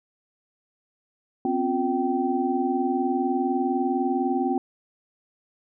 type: tone cluster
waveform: sine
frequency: 252.2 / 272.1 / 356.2 / 775 Hz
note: B3 / C#4 / F4 / G5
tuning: +36 / -32 / +34 / -20 cents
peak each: -27 dBFS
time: 1.45-4.58 s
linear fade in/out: 2 ms
effects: none